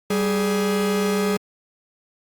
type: tone pair together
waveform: 45% pulse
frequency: 195 / 418 Hz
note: G3 / G#4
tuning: -9 / +11 cents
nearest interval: octave + minor second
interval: 1320 cents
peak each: -22 dBFS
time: 0.1-1.37 s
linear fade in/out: 5 ms
effects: Opus 48 kbps